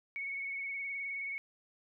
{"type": "tone with vibrato", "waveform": "sine", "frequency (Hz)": 2217, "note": "C#7", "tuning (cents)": 0, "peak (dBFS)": -36, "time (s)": [0.16, 1.38], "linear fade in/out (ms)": 0, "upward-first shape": "sine", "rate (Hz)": 19, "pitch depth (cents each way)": 27, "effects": []}